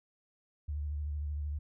sine tone with vibrato, 73.8 Hz, D2, 9 cents sharp, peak -33 dBFS, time 0.68-1.59 s, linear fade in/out 10 ms, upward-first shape triangle, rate 13 Hz, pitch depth 57 cents each way, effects none

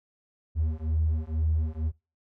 triangle beating tone pair, 77.78 / 79.88 Hz, D#2 / D#2, 0 / +46 cents, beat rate 2.1 Hz, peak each -24 dBFS, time 0.55-1.92 s, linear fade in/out 50 ms, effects noise-tail reverb RT60 0.3 s tail -25 dB re dry + tanh soft clip ceiling -18 dBFS

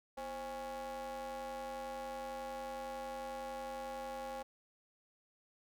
square ring-modulated tone, 143.7 Hz, D3, 37 cents flat, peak -39 dBFS, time 0.17-4.43 s, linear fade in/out 10 ms, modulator 673 Hz, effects none

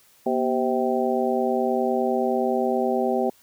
harmonic tone with a mistuned harmonic, 129.6 Hz, C3, 16 cents flat, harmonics 2 / 3 / 4 / 5 / 6, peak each -26 / -25 / -27 / -28 / -27 dBFS, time 0.26-3.3 s, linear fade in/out 5 ms, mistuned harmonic 2, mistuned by -130 cents, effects white hiss -57 dBFS RMS until 3.42 s

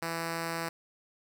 5% pulse tone, 165.9 Hz, E3, 11 cents sharp, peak -21 dBFS, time 0.02-0.69 s, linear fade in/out 5 ms, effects none

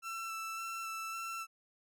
30% pulse tone with vibrato, 1334 Hz, E6, 20 cents sharp, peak -36 dBFS, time 0.02-1.47 s, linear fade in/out 50 ms, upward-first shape square, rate 1.8 Hz, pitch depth 12 cents each way, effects none

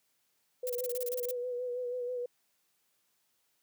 sine tone with vibrato, 493.9 Hz, B4, in tune, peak -33 dBFS, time 0.63-2.26 s, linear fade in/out 5 ms, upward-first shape sine, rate 6.2 Hz, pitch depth 35 cents each way
violet noise bursts, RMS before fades -38 dBFS, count 12, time 0.67-1.311 s, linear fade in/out 0 ms, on 25 ms, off 31 ms
effects white hiss -75 dBFS RMS until 3.62 s + high-pass 100 Hz 12 dB/octave

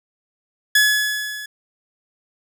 sawtooth tone with level ramp, 1700 Hz, G#6, 40 cents sharp, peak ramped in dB -7 to -27 dBFS, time 0.75-1.46 s, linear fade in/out 5 ms, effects none

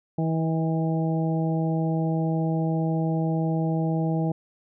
harmonic tone with a mistuned harmonic, 161.8 Hz, E3, 32 cents flat, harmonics 1 / 2 / 3 / 4 / 5, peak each -23 / -29 / -34 / -34 / -35 dBFS, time 0.18-4.32 s, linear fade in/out 5 ms, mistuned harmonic 4, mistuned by -15 cents, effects none

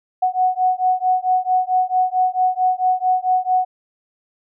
sine beating tone pair, 737 / 741.5 Hz, F#5 / F#5, -7 / +4 cents, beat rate 4.5 Hz, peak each -18 dBFS, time 0.22-3.65 s, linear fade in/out 10 ms, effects none

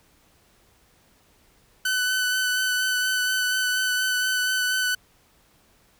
sawtooth tone with vibrato, 1505 Hz, F#6, 29 cents sharp, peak -18 dBFS, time 1.85-4.95 s, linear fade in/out 5 ms, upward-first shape sine, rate 4.2 Hz, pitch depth 16 cents each way, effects pink hiss -60 dBFS RMS until 5.99 s

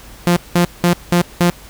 sawtooth tone bursts, 174.61 Hz, F3, in tune, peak -6 dBFS, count 5, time 0.27-1.5 s, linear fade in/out 0 ms, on 94 ms, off 190 ms, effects added 50 Hz sine -41 dBFS peak until 1.69 s + pink hiss -40 dBFS RMS until 1.69 s

